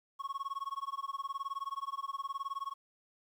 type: tone with tremolo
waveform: triangle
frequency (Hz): 1100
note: C#6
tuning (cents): -14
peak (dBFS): -31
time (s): 0.19-2.74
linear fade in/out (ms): 20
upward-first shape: sine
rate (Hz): 19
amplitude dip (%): 100
effects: 11-bit